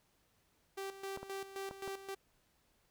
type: tone with tremolo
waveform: sawtooth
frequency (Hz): 389.9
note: G4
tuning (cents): -9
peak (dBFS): -36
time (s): 0.77-2.15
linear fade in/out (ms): 10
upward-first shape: square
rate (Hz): 3.8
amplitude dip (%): 70
type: clicks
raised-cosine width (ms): 1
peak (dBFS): -31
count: 4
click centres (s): 1.174 / 1.23 / 1.711 / 1.877
effects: pink hiss -74 dBFS RMS until 2.9 s